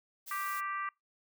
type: noise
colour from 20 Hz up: blue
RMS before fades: -45 dBFS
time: 0.26-0.61 s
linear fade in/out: 20 ms
type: harmonic tone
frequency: 392 Hz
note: G4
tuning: in tune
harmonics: 3 / 4 / 5 / 6 / 7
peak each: -35 / -43 / -41 / -51 / -53 dBFS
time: 0.31-0.89 s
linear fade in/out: 2 ms
effects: noise-tail reverb RT60 0.2 s tail -25 dB re dry